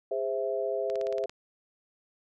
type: chord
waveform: sine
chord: Ab augmented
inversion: none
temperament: equal with one note detuned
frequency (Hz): 408.9 / 523.3 / 659.3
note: Ab4 / C5 / E5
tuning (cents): -27 / 0 / 0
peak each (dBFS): -32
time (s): 0.11-1.26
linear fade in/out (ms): 5
type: click train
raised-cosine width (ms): 0.2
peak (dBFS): -26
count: 8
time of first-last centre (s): 0.9-1.295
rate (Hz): 17.7
effects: none